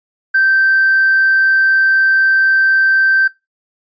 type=tone with hard clipping; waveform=sine; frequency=1559 Hz; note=G6; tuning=10 cents flat; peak=-9 dBFS; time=0.34-3.28 s; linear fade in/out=10 ms; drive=1 dB; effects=noise-tail reverb RT60 0.2 s tail -18 dB re dry + resampled to 16000 Hz